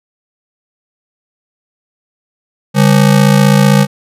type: ring-modulated tone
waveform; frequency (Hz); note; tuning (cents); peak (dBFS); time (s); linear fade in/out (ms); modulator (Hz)
square; 170.5; F3; -41; -3; 2.74-3.87; 50; 27.8
effects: resampled to 32000 Hz